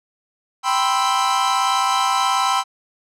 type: chord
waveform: 45% pulse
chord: C major seventh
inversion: second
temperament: equal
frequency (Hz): 784 / 987.8 / 1046.5 / 1318.5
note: G5 / B5 / C6 / E6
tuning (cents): 0 / 0 / 0 / 0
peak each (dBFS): -22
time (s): 0.63-2.64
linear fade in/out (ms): 50
effects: low-pass 9000 Hz 12 dB/octave